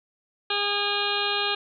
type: harmonic tone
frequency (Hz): 407.9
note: G#4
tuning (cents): -31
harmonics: 1 / 2 / 3 / 4 / 6 / 7 / 8 / 9 / 10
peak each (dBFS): -32 / -32 / -32 / -32 / -32 / -32 / -32 / -32 / -32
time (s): 0.5-1.55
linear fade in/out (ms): 5
effects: none